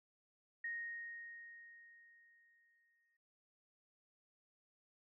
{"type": "tone with exponential decay", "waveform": "sine", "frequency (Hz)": 1864.7, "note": "A#6", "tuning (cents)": 0, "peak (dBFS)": -39, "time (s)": [0.64, 3.17], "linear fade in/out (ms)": 5, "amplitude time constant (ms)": 550, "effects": []}